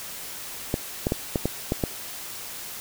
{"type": "clicks", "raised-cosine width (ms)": 2, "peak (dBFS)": -9, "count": 7, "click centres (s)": [0.741, 1.069, 1.121, 1.358, 1.456, 1.721, 1.838], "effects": ["white hiss -37 dBFS RMS until 2.8 s"]}